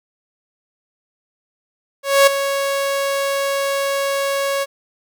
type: tone with ADSR envelope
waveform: sawtooth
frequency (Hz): 554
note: C#5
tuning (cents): -1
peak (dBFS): -3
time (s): 2.03-4.66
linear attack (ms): 240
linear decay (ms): 8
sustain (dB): -11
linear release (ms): 36
effects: none